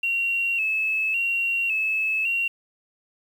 sine tone with vibrato, 2674 Hz, E7, 24 cents sharp, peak -21 dBFS, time 0.03-2.48 s, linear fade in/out 5 ms, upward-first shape square, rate 0.9 Hz, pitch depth 48 cents each way, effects 8-bit

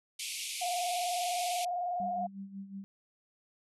pink band-pass noise, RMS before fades -39 dBFS, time 0.19-1.65 s, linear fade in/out 5 ms, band 2200 to 12000 Hz, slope 96 dB/octave
sine tone with vibrato, 710 Hz, F5, 28 cents sharp, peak -31 dBFS, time 0.61-2.27 s, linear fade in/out 10 ms, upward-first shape square, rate 20 Hz, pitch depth 41 cents each way
sine tone with tremolo, 196 Hz, G3, in tune, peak -38 dBFS, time 2-2.84 s, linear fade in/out 0 ms, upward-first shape sine, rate 5.5 Hz, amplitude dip 70%
effects none

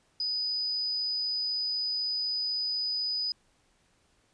sine tone, 4978 Hz, D#8, in tune, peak -28 dBFS, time 0.2-3.32 s, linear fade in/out 2 ms, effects pink hiss -68 dBFS RMS until 4.33 s + resampled to 22050 Hz

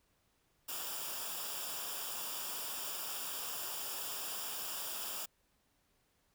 white noise with comb filter, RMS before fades -41 dBFS, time 0.68-5.26 s, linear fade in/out 10 ms, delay 0.48 ms, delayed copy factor -0.7, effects pink hiss -75 dBFS RMS until 6.34 s

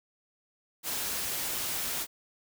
white noise, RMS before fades -33 dBFS, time 0.83-2.07 s, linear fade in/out 50 ms, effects none

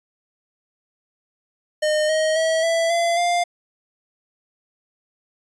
square tone with pitch steps, 611 / 627.8 / 645.1 / 662.8 / 681.1 / 699.8 Hz, D#5 / D#5 / E5 / E5 / F5 / F5, -32 / +15 / -38 / +9 / -44 / +3 cents, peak -18 dBFS, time 1.82-3.44 s, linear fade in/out 10 ms, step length 270 ms, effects resampled to 22050 Hz

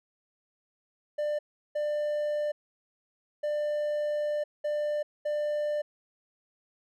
triangle tone bursts at uneven times, 595 Hz, D5, 22 cents sharp, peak -25 dBFS, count 5, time 1.18-1.39 / 1.75-2.52 / 3.43-4.44 / 4.64-5.03 / 5.25-5.82 s, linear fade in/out 10 ms, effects none

